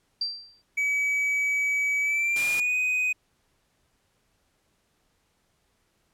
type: tone with exponential decay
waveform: sine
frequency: 4700 Hz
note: D8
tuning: 1 cent sharp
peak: -23 dBFS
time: 0.21-0.62 s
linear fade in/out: 5 ms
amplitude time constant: 89 ms
type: tone with pitch glide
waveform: triangle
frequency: 2280 to 2501 Hz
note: C#7 to D#7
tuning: +48 to +8 cents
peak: -21 dBFS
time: 0.77-3.13 s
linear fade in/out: 10 ms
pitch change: +160 cents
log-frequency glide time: 2.01-2.77 s
type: noise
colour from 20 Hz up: white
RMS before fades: -34 dBFS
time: 2.36-2.6 s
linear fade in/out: 2 ms
effects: pink hiss -70 dBFS RMS until 6.13 s + low-pass 12000 Hz 12 dB/octave